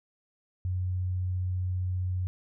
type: tone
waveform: sine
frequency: 91.5 Hz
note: F#2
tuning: 19 cents flat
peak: -27 dBFS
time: 0.65-2.27 s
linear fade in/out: 0 ms
effects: none